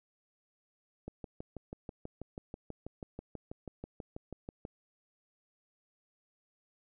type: click train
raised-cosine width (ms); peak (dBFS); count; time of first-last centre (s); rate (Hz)
2; -28; 23; 1.08-4.651; 6.16
effects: none